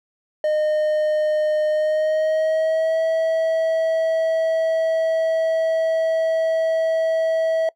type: tone with pitch glide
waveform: triangle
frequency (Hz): 612 to 648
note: D#5 to E5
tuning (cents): -29 to -30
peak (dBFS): -15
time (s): 0.44-7.69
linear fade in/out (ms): 2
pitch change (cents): +99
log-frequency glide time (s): 1.69-3.01
effects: noise-tail reverb RT60 0.1 s tail -22 dB re dry